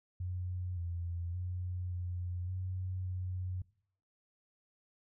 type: tone with pitch steps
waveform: sine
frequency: 90.5 / 86.1 / 90 / 89.1 / 92.5 / 91.6 Hz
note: F#2 / F2 / F#2 / F2 / F#2 / F#2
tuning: -38 / -24 / -47 / +35 / 0 / -17 cents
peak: -35 dBFS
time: 0.2-3.62 s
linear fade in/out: 5 ms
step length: 570 ms
effects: noise-tail reverb RT60 0.6 s tail -21 dB re dry